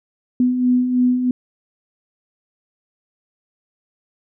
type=beating tone pair; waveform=sine; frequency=246.9 / 250 Hz; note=B3 / B3; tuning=0 / +21 cents; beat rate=3.1 Hz; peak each=-23 / -14 dBFS; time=0.4-1.31 s; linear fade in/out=2 ms; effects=none